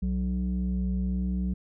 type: tone pair together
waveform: sine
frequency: 62.34 / 185.9 Hz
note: B1 / F#3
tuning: +17 / +8 cents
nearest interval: octave + perfect fifth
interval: 1891 cents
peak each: -26 dBFS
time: 0.02-1.54 s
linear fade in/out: 10 ms
effects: tanh soft clip ceiling -22 dBFS